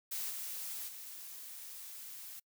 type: noise with level steps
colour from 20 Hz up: blue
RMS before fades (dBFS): -39 / -42 / -48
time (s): 0.11-2.4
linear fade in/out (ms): 10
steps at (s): 0.29 / 0.87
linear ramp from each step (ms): 20
effects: noise-tail reverb RT60 0.1 s tail -26 dB re dry